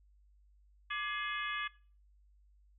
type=harmonic tone with a mistuned harmonic; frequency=421.7 Hz; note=G#4; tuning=26 cents sharp; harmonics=3 / 4 / 5 / 6 / 7 / 8; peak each=-40 / -39 / -43 / -43 / -47 / -46 dBFS; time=0.9-1.68 s; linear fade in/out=10 ms; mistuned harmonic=3; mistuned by=-120 cents; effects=noise-tail reverb RT60 0.4 s tail -21 dB re dry + added 50 Hz sine -62 dBFS peak until 2.78 s